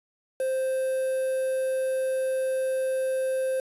triangle tone with quantisation, 523.3 Hz, C5, in tune, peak -22 dBFS, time 0.4-3.6 s, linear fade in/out 2 ms, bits 7, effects resampled to 32000 Hz

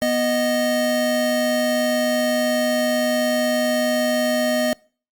square tone pair together, 245.3 / 619.9 Hz, B3 / D#5, -12 / -7 cents, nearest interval octave + major third, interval 1605 cents, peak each -23 / -20 dBFS, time 0.02-4.73 s, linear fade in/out 0 ms, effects noise-tail reverb RT60 0.4 s tail -25 dB re dry + Opus 48 kbps

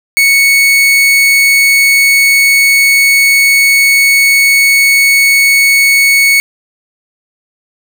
40% pulse tone, 2217 Hz, C#7, in tune, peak -4 dBFS, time 0.17-6.4 s, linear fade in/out 0 ms, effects none

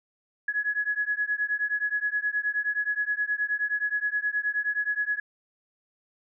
sine beating tone pair, 1679 / 1688.5 Hz, G#6 / G#6, +18 / +28 cents, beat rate 9.5 Hz, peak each -28 dBFS, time 0.48-5.2 s, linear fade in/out 5 ms, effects none

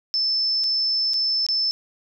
sine tone with dropouts, 5274 Hz, E8, in tune, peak -19 dBFS, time 0.14-1.71 s, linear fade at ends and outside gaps 0 ms, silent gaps 0.638-0.641 / 1.135-1.141 / 1.465-1.487 s, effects none

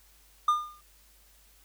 triangle tone with exponential decay, 1210 Hz, D#6, 49 cents flat, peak -16 dBFS, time 0.48-0.81 s, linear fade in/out 5 ms, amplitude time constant 70 ms, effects added 50 Hz sine -61 dBFS peak until 1.64 s + white hiss -61 dBFS RMS until 1.64 s

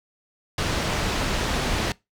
pink low-pass noise, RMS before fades -25 dBFS, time 0.58-1.92 s, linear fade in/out 2 ms, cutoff 5600 Hz, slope 12 dB/octave, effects noise-tail reverb RT60 0.2 s tail -22 dB re dry

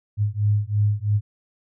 sine beating tone pair, 102.7 / 105.7 Hz, G#2 / G#2, -19 / +31 cents, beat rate 3 Hz, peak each -21 dBFS, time 0.17-1.21 s, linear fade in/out 50 ms, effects none

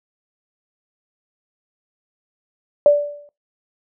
sine tone with exponential decay, 583 Hz, D5, 13 cents flat, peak -5 dBFS, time 2.86-3.29 s, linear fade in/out 1 ms, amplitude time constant 92 ms, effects noise-tail reverb RT60 0.2 s tail -21 dB re dry

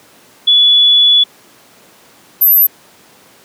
sine tone pair in turn, 3420 / 12155 Hz, A7 / F#9, -50 / +45 cents, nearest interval octave + minor seventh, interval 2195 cents, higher second, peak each -5 dBFS, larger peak neither, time 0.47-1.24 / 2.41-2.67 s, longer first, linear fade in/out 10 ms, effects pink hiss -44 dBFS RMS until 3.44 s + high-pass 200 Hz 12 dB/octave

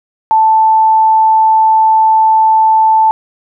sine tone, 880 Hz, A5, in tune, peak -5 dBFS, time 0.31-3.11 s, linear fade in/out 0 ms, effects none

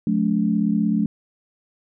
sine tone cluster, 178.4 / 214.8 / 285.2 Hz, F3 / A3 / C#4, +37 / -41 / +49 cents, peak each -23 / -19 / -25 dBFS, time 0.07-1.06 s, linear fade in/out 2 ms, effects none

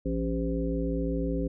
harmonic tone with a mistuned harmonic, 56.8 Hz, A#1, 44 cents flat, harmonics 1 / 3 / 5 / 7 / 9, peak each -31 / -33 / -31 / -36 / -35 dBFS, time 0.05-1.48 s, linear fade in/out 10 ms, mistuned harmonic 5, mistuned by -49 cents, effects none

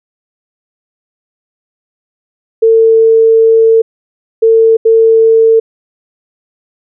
sine tone bursts at uneven times, 449.6 Hz, A4, 37 cents sharp, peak -3 dBFS, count 3, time 2.62-3.82 / 4.42-4.77 / 4.85-5.6 s, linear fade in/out 10 ms, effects none

